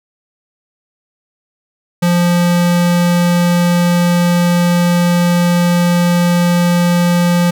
square tone, 174.61 Hz, F3, in tune, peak -10 dBFS, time 2.02-7.51 s, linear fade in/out 10 ms, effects none

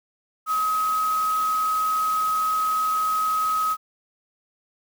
sine tone in noise, 1270 Hz, D#6, 35 cents sharp, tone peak -20 dBFS, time 0.46-3.77 s, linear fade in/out 50 ms, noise white, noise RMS -37 dBFS, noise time 0.46-3.77 s, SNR +14 dB, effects none

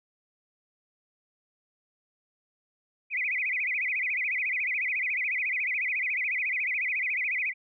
sine tone with vibrato, 2239 Hz, C#7, 17 cents sharp, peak -26 dBFS, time 3.1-7.54 s, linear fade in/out 50 ms, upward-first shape sine, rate 14 Hz, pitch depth 220 cents each way, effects none

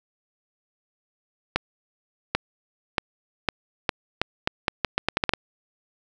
accelerating click train, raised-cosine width 0.3 ms, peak -4 dBFS, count 15, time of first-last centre 1.56-5.336 s, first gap 790 ms, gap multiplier 0.8, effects none

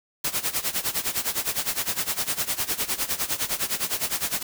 white noise with tremolo, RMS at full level -24 dBFS, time 0.24-4.43 s, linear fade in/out 5 ms, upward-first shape sine, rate 9.8 Hz, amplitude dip 85%, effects none

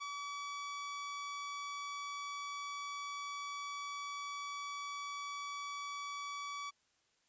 sawtooth tone, 1143 Hz, D6, 47 cents flat, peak -37 dBFS, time 0-6.71 s, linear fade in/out 20 ms, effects white hiss -75 dBFS RMS until 7.28 s + resampled to 16000 Hz

